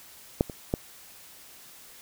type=clicks; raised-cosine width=2 ms; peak=-7 / -23 / -11 dBFS; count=3; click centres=0.409 / 0.498 / 0.739 s; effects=white hiss -50 dBFS RMS until 2.01 s